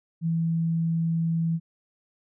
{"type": "tone", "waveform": "sine", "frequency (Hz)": 164.9, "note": "E3", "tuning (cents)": 1, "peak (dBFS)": -22, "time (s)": [0.21, 1.6], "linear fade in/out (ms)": 50, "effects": []}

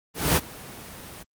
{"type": "noise with ADSR envelope", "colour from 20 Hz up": "pink", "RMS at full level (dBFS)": -18, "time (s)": [0.14, 1.23], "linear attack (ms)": 220, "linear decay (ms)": 39, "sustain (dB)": -22, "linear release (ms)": 3, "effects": ["high-pass 60 Hz 12 dB/octave", "Opus 24 kbps"]}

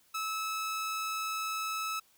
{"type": "tone", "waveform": "sawtooth", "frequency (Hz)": 1300, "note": "E6", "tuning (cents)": -24, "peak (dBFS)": -29, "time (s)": [0.14, 2], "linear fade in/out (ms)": 10, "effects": ["white hiss -66 dBFS RMS until 2.17 s"]}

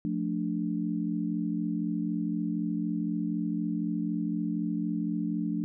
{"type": "chord", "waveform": "sine", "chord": "D minor", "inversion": "first", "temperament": "just", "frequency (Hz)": [176.2, 220.2, 293.7], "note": ["F3", "A3", "D4"], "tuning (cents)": [16, 2, 0], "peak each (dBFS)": -32, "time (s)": [0.05, 5.64], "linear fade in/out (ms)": 0, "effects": []}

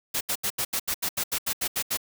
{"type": "noise bursts", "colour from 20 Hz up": "white", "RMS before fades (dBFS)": -27, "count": 13, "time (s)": [0.14, 1.973], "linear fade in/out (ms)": 10, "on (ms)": 69, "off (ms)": 78, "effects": []}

